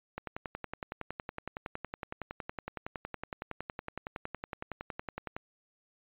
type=click train; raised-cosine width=0.5 ms; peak=-22 dBFS; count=57; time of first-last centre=0.18-5.365 s; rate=10.8 Hz; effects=resampled to 8000 Hz